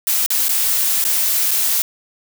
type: noise with dropouts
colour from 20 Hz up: blue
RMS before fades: -17 dBFS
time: 0.07-1.82 s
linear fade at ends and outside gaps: 1 ms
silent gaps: 0.262-0.304 / 0.484-0.492 / 1.041-1.05 / 1.509-1.513 s
effects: none